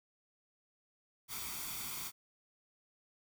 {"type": "noise with comb filter", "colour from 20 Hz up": "white", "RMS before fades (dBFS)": -42, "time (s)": [1.28, 2.12], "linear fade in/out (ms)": 50, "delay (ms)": 0.87, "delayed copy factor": 0.6, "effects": []}